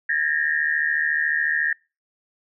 sine tone cluster, 1642 / 1796 / 1870 Hz, G#6 / A6 / A#6, -20 / +35 / +5 cents, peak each -24 dBFS, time 0.09-1.73 s, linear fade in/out 5 ms, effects noise-tail reverb RT60 0.3 s tail -26 dB re dry

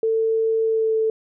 sine tone with pitch glide, 446.7 to 441.6 Hz, A4 to A4, +26 to +6 cents, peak -17 dBFS, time 0.03-1.1 s, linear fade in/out 2 ms, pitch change -20 cents, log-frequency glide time 0.63-0.95 s, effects none

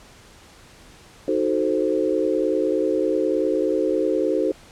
sine chord, D# diminished seventh, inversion none, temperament equal, 311.1 / 370 / 440 / 523.3 Hz, D#4 / F#4 / A4 / C5, 0 / 0 / 0 / 0 cents, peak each -24 dBFS, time 1.28-4.52 s, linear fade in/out 2 ms, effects pink hiss -48 dBFS RMS until 4.71 s + low-pass 9000 Hz 12 dB/octave

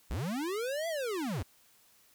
square linear two-way sweep, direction up then down, 41 to 680 to 67.4 Hz, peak -33 dBFS, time 0.1-1.43 s, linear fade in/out 10 ms, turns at 0.88 s, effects white hiss -64 dBFS RMS until 2.14 s

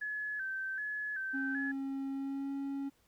sine tone with vibrato, 1625 Hz, G#6, 38 cents flat, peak -35 dBFS, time 0.01-1.72 s, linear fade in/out 10 ms, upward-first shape square, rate 1.3 Hz, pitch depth 80 cents each way
triangle tone with pitch glide, 271.7 to 276.4 Hz, C#4 to C#4, -35 to -5 cents, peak -33 dBFS, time 1.33-2.9 s, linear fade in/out 20 ms, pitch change +30 cents, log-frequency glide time 2.1-2.52 s
effects pink hiss -71 dBFS RMS until 3.07 s

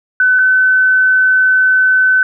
sine tone pair in turn, 1508 / 1516.5 Hz, F#6 / F#6, +32 / +42 cents, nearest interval unison, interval 10 cents, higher second, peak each -7 dBFS, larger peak neither, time 0.2-0.39 / 0.39-2.23 s, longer second, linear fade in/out 2 ms, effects none

